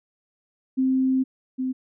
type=tone pair in turn; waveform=sine; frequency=261.6 / 258.6 Hz; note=C4 / C4; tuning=0 / -20 cents; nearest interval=unison; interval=20 cents; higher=first; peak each=-18 / -23 dBFS; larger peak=first; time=0.77-1.24 / 1.58-1.73 s; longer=first; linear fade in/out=20 ms; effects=none